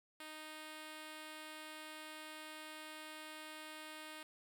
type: tone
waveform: 5% pulse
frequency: 310 Hz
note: D#4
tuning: 6 cents flat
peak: -37 dBFS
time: 0.2-4.23 s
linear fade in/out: 2 ms
effects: none